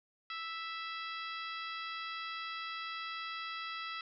harmonic tone with a mistuned harmonic, 659 Hz, E5, 1 cent flat, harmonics 2 / 3 / 4 / 5 / 6 / 7 / 8, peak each -42 / -46 / -47 / -48 / -50 / -52 / -58 dBFS, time 0.3-4.01 s, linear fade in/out 2 ms, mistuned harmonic 7, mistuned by +57 cents, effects none

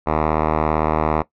5% pulse tone with low-pass filter, 77.78 Hz, D#2, in tune, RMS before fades -19 dBFS, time 0.06-1.23 s, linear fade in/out 20 ms, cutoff 1300 Hz, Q 1.7, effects noise-tail reverb RT60 0.1 s tail -17 dB re dry

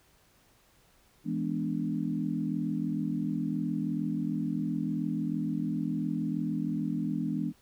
sine chord, E dominant seventh, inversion none, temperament equal, 164.81 / 207.7 / 246.9 / 293.7 Hz, E3 / G#3 / B3 / D4, 0 / 0 / 0 / 0 cents, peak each -34 dBFS, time 1.24-7.53 s, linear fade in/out 50 ms, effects pink hiss -64 dBFS RMS until 7.61 s

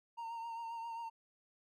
triangle tone with vibrato, 921 Hz, A#5, 21 cents flat, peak -39 dBFS, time 0.17-1.1 s, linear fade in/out 20 ms, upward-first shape triangle, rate 7.5 Hz, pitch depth 35 cents each way, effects none

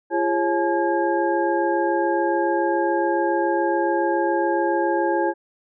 sine tone cluster, 342.4 / 409.5 / 545 / 855 / 1624 Hz, F4 / G#4 / C#5 / A5 / G#6, -34 / -24 / -29 / -50 / -39 cents, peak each -22 / -28 / -25 / -23 / -30 dBFS, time 0.1-5.34 s, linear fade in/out 50 ms, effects none

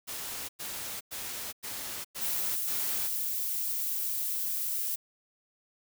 white noise bursts, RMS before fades -38 dBFS, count 6, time 0.07-3.085 s, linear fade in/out 20 ms, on 420 ms, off 99 ms
violet noise, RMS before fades -32 dBFS, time 2.21-4.96 s, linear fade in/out 10 ms
effects none

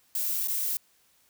violet noise with dropouts, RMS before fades -29 dBFS, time 0.15-0.77 s, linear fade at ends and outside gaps 2 ms, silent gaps 0.475-0.482 s, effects white hiss -65 dBFS RMS until 1.29 s

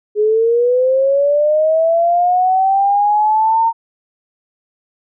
sine linear sweep, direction up, 415.3 to 920 Hz, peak -10 dBFS, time 0.15-3.73 s, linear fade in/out 50 ms, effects none

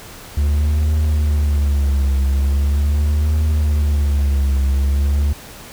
triangle tone with vibrato, 72.1 Hz, D2, 31 cents flat, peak -11 dBFS, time 0.37-5.33 s, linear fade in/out 5 ms, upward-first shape triangle, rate 0.41 Hz, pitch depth 120 cents each way, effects pink hiss -37 dBFS RMS until 5.72 s

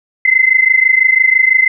sine tone pair together, 2045 / 2071 Hz, C7 / C7, -40 / -18 cents, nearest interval unison, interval 22 cents, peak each -10 dBFS, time 0.25-1.68 s, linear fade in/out 5 ms, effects none

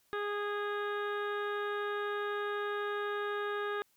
harmonic tone, 412 Hz, G#4, 14 cents flat, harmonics 1 / 2 / 3 / 4 / 5 / 6 / 7 / 8 / 9, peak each -35 / -45 / -39 / -40 / -53 / -55 / -56 / -56 / -52 dBFS, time 0.13-3.82 s, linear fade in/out 0 ms, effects white hiss -71 dBFS RMS until 3.96 s

